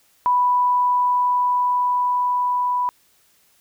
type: tone with level ramp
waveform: sine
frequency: 987.8 Hz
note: B5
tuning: in tune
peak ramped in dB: -14 to -18 dBFS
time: 0.26-2.89 s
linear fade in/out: 0 ms
effects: white hiss -59 dBFS RMS until 3.6 s